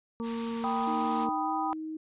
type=harmonic tone; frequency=230.6 Hz; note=A#3; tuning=19 cents flat; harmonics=1 / 2 / 4 / 5; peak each=-32 / -38 / -44 / -46 dBFS; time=0.2-1.29 s; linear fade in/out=0 ms
type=band-stop noise; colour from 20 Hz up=white; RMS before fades=-41 dBFS; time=0.22-1.28 s; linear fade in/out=50 ms; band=290 to 770 Hz; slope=48 dB/octave
type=chord; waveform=sine; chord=G augmented; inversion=none; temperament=equal; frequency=784 / 987.8 / 1244.5 Hz; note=G5 / B5 / D#6; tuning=0 / 0 / 0 cents; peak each=-31 / -33 / -35 dBFS; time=0.64-1.73 s; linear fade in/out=0 ms
type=tone with pitch glide; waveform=sine; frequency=308.7 to 314.8 Hz; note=D#4 to D#4; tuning=-14 to +20 cents; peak=-34 dBFS; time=0.87-1.97 s; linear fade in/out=5 ms; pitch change=+34 cents; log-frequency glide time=1.43-1.5 s
effects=resampled to 8000 Hz